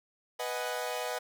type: chord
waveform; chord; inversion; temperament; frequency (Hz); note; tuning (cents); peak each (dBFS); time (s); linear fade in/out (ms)
sawtooth; G# minor seventh; first; equal; 493.9 / 622.3 / 740 / 830.6; B4 / D#5 / F#5 / G#5; 0 / 0 / 0 / 0; -33 / -34 / -35 / -38; 0.39-1.19; 10
effects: none